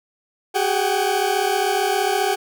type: tone cluster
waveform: 40% pulse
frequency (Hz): 379.6 / 414.8 / 746 / 793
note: F#4 / G#4 / F#5 / G5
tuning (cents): +44 / -2 / +14 / +20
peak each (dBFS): -23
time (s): 0.54-2.36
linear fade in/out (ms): 20
effects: none